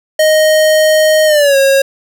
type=tone with pitch glide; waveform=square; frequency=622.3 to 544.9 Hz; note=D#5 to C#5; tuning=0 to -30 cents; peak=-7 dBFS; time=0.19-1.82 s; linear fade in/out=5 ms; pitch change=-230 cents; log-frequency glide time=1.26-1.57 s; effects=none